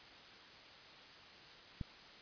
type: click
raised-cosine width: 5 ms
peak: -28 dBFS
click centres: 1.812 s
effects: white hiss -56 dBFS RMS until 2.21 s + resampled to 11025 Hz